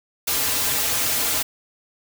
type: noise with comb filter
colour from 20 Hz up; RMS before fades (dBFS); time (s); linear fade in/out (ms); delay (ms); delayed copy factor
white; -22; 0.27-1.43; 10; 5.4; -0.8
effects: none